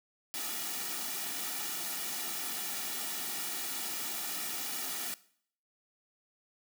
white noise with comb filter, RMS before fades -37 dBFS, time 0.34-5.14 s, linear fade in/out 0 ms, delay 1.9 ms, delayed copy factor -0.6, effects noise-tail reverb RT60 0.6 s tail -19 dB re dry + high-pass 200 Hz 12 dB/octave

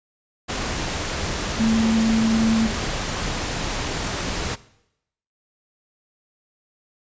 sine tone in noise, 223.7 Hz, A3, 29 cents sharp, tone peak -16 dBFS, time 1.59-2.68 s, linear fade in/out 20 ms, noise pink, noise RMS -26 dBFS, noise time 0.48-4.56 s, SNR +7 dB, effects noise-tail reverb RT60 0.8 s tail -19 dB re dry + resampled to 16000 Hz

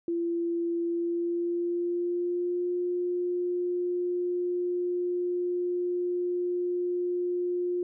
sine tone with pitch glide, 340 to 355.1 Hz, F4 to F4, -46 to +29 cents, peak -26 dBFS, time 0.08-7.83 s, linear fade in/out 2 ms, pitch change +75 cents, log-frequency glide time 0.83-2.72 s, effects none

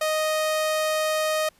sawtooth tone, 622.3 Hz, D#5, in tune, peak -18 dBFS, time 0.01-1.49 s, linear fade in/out 5 ms, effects pink hiss -60 dBFS RMS until 1.59 s + resampled to 32000 Hz

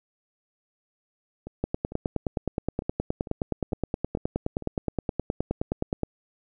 two click trains, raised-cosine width 2 ms, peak -12 / -24 dBFS, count 43 / 8, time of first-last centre 1.64-6.033 / 1.47-4.623 s, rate 9.56 / 2.22 Hz, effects none

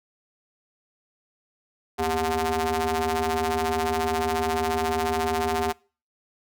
sawtooth ring-modulated tone, 162.6 Hz, E3, 23 cents flat, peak -16 dBFS, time 1.98-5.73 s, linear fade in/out 20 ms, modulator 562 Hz, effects noise-tail reverb RT60 0.4 s tail -25 dB re dry

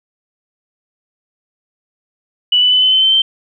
sine tone with pitch steps, 2960 / 2986 / 3012 / 3038 / 3064 / 3091 / 3118 Hz, F#7 / F#7 / F#7 / F#7 / G7 / G7 / G7, 0 / +15 / +30 / +45 / -40 / -25 / -10 cents, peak -8 dBFS, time 2.52-3.22 s, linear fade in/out 5 ms, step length 100 ms, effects none

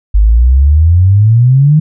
sine exponential sweep, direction up, 49.45 to 157.6 Hz, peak -3 dBFS, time 0.14-1.8 s, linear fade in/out 10 ms, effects none

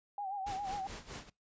sine tone with vibrato, 790 Hz, G5, 13 cents sharp, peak -36 dBFS, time 0.18-0.87 s, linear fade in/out 2 ms, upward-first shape sine, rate 7.4 Hz, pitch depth 78 cents each way
pink noise with tremolo, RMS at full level -44 dBFS, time 0.46-1.3 s, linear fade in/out 10 ms, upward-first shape sine, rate 4.7 Hz, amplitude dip 80%
effects noise-tail reverb RT60 0.2 s tail -23 dB re dry + resampled to 16000 Hz

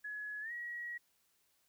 sine tone with pitch glide, 1692 to 1910.2 Hz, G#6 to A#6, +32 to +42 cents, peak -40 dBFS, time 0.04-0.98 s, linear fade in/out 10 ms, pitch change +210 cents, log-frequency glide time 0.41-0.52 s, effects white hiss -75 dBFS RMS until 1.68 s

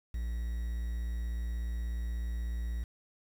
triangle tone with quantisation, 58.27 Hz, A#1, in tune, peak -30 dBFS, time 0.14-2.84 s, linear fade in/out 5 ms, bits 9, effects none

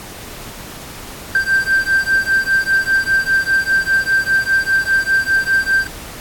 triangle beating tone pair, 1568 / 1573 Hz, G6 / G6, 0 / +6 cents, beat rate 5 Hz, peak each -14 dBFS, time 1.35-5.87 s, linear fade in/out 2 ms, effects pink hiss -33 dBFS RMS until 6.2 s + AAC 64 kbps

